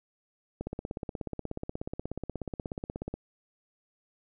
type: click train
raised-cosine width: 2 ms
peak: -21 dBFS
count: 43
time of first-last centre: 0.61-3.14 s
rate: 16.6 Hz
effects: none